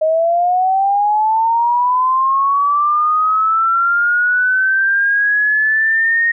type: linear sweep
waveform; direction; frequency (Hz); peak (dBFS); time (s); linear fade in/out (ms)
sine; up; 622.3 to 1864.7; -11; 0.01-6.32; 10
effects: none